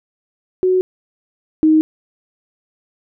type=tone pair in turn; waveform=sine; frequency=370 / 312.8 Hz; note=F#4 / D#4; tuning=0 / +9 cents; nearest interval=minor third; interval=291 cents; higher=first; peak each=-11 / -8 dBFS; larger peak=second; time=0.63-0.81 / 1.63-1.81 s; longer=neither; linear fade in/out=0 ms; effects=none